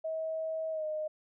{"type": "tone with pitch glide", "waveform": "sine", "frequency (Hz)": [640, 616.8], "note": ["D#5", "D#5"], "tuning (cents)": [49, -15], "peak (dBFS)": -32, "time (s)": [0.04, 1.08], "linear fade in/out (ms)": 10, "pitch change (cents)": -64, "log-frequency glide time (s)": [0.71, 0.85], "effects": []}